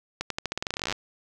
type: accelerating click train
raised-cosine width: 0.2 ms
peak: -11 dBFS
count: 21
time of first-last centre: 0.21-0.925 s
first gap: 93 ms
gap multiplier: 0.88
effects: none